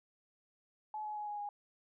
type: tone with pitch steps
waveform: sine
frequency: 855 / 846.6 / 838.4 / 830.2 / 822.1 Hz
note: A5 / G#5 / G#5 / G#5 / G#5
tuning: -50 / +33 / +16 / -1 / -18 cents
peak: -38 dBFS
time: 0.94-1.49 s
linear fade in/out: 2 ms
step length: 110 ms
effects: none